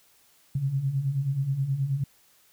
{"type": "beating tone pair", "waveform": "sine", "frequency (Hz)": [130.2, 139.6], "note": ["C3", "C#3"], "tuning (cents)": [-8, 13], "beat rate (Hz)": 9.4, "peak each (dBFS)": [-31, -25], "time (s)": [0.55, 2.04], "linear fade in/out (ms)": 5, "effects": ["white hiss -61 dBFS RMS until 2.52 s"]}